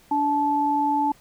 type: tone pair together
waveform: sine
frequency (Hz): 290.2 / 869.6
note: D4 / A5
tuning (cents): -21 / -21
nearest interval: octave + perfect fifth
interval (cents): 1900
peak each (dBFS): -25 / -20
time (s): 0.11-1.12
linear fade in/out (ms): 5
effects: pink hiss -55 dBFS RMS until 1.2 s